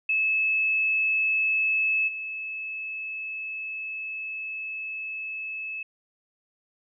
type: tone with level steps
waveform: sine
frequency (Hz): 2600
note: E7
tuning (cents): -24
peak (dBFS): -21 / -31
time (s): 0.09-5.83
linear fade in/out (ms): 5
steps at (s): 2.07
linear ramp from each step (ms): 20
effects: none